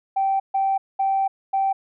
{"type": "tone bursts at uneven times", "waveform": "sine", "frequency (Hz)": 778, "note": "G5", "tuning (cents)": -13, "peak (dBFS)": -17, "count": 4, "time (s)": [[0.16, 0.4], [0.54, 0.78], [0.99, 1.28], [1.53, 1.73]], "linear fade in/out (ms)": 10, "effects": ["tanh soft clip ceiling -13 dBFS"]}